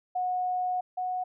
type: tone pair in turn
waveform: sine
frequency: 730 / 734 Hz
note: F#5 / F#5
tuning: -24 / -14 cents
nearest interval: unison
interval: 10 cents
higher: second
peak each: -26 / -28 dBFS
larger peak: first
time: 0.15-0.81 / 0.97-1.24 s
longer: first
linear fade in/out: 10 ms
effects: none